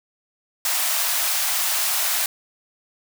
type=high-pass noise; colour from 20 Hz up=white; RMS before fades=-22 dBFS; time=0.65-2.26 s; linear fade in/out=2 ms; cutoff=600 Hz; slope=96 dB/octave; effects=none